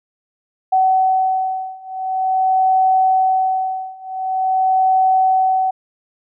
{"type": "beating tone pair", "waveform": "sine", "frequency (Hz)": [755, 755.46], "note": ["F#5", "F#5"], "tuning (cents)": [35, 36], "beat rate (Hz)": 0.46, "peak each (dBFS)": [-17, -16], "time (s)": [0.72, 5.71], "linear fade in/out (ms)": 10, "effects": []}